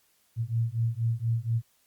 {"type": "beating tone pair", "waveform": "sine", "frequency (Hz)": [113.2, 117.4], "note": ["A2", "A#2"], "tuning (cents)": [50, 13], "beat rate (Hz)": 4.2, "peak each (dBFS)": -28, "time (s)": [0.36, 1.62], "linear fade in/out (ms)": 50, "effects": ["white hiss -67 dBFS RMS until 1.86 s", "Opus 48 kbps"]}